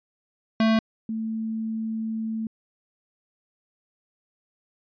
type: tone pair in turn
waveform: square / sine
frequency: 222 / 222 Hz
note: A3 / A3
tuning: +16 / +16 cents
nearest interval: unison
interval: 0 cents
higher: neither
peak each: -18 / -26 dBFS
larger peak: first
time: 0.6-0.79 / 1.09-2.47 s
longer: second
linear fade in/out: 2 ms
effects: resampled to 11025 Hz